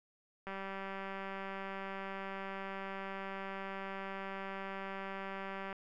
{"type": "click train", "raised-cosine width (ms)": 0.5, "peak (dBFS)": -28, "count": 1021, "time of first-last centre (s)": [0.47, 5.728], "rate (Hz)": 194, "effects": []}